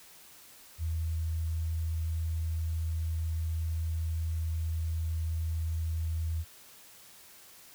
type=tone; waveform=sine; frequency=81.1 Hz; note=E2; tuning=28 cents flat; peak=-29 dBFS; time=0.78-6.45 s; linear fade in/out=50 ms; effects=white hiss -54 dBFS RMS until 7.74 s